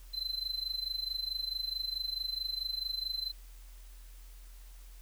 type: tone with amplitude modulation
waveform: triangle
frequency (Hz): 4066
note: B7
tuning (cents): +50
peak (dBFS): -29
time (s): 0.13-3.32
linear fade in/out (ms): 20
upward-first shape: sine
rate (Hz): 24.6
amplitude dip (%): 85
effects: added 42 Hz sine -48 dBFS peak until 5.01 s + white hiss -61 dBFS RMS until 5.01 s